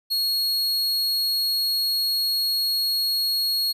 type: tone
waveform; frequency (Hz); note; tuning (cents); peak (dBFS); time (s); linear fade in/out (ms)
45% pulse; 4308; C8; +50; -20; 0.1-3.73; 20
effects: resampled to 32000 Hz